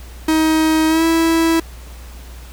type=tone with pitch glide; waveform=45% pulse; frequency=316 to 328.1 Hz; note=D#4 to E4; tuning=+27 to -8 cents; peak=-12 dBFS; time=0.28-1.6 s; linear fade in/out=5 ms; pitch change=+65 cents; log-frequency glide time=0.88-1.04 s; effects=added 60 Hz sine -33 dBFS peak until 2.52 s + pink hiss -42 dBFS RMS until 2.52 s